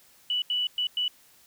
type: tone bursts at uneven times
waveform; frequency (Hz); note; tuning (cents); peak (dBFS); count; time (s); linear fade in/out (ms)
sine; 2960; F#7; 0; -24; 4; 0.3-0.42 / 0.5-0.67 / 0.78-0.87 / 0.97-1.08; 2
effects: white hiss -58 dBFS RMS until 1.46 s